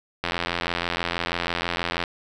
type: click train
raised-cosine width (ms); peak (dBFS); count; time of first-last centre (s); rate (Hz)
0.3; -8; 156; 0.24-2.038; 86.2
effects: none